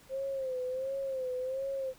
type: tone with vibrato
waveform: sine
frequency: 525 Hz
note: C5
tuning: 6 cents sharp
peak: -32 dBFS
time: 0.09-1.94 s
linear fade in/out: 50 ms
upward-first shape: sine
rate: 1.4 Hz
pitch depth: 71 cents each way
effects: pink hiss -59 dBFS RMS until 1.98 s